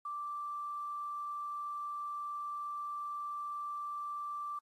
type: tone with quantisation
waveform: sine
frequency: 1173 Hz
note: D6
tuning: 2 cents flat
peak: -37 dBFS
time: 0.05-4.59 s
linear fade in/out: 5 ms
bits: 11
effects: AAC 32 kbps